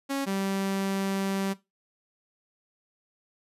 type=tone pair in turn; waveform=sawtooth; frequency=275.3 / 194.67 Hz; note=C#4 / G3; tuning=-12 / -12 cents; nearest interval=tritone; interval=600 cents; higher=first; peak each=-23 dBFS; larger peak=neither; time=0.09-0.26 / 0.26-1.54 s; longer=second; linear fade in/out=20 ms; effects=noise-tail reverb RT60 0.2 s tail -17 dB re dry + resampled to 32000 Hz